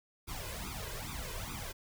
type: noise with flanger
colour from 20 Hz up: pink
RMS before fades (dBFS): -41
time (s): 0.27-1.73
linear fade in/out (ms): 20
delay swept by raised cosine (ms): 0.82 to 2.02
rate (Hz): 2.4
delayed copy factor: +0.95
effects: none